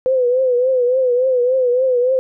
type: tone with vibrato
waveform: sine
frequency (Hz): 505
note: B4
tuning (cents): +39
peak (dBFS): -12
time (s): 0.06-2.19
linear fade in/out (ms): 0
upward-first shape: triangle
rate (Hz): 3.5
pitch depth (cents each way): 89
effects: none